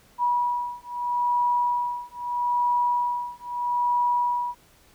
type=beating tone pair; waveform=sine; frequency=970 / 970.78 Hz; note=B5 / B5; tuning=-31 / -30 cents; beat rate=0.78 Hz; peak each=-25 dBFS; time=0.18-4.55 s; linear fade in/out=50 ms; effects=pink hiss -57 dBFS RMS until 4.94 s